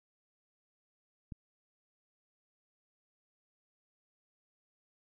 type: click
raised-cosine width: 5 ms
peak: -30 dBFS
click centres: 1.322 s
effects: none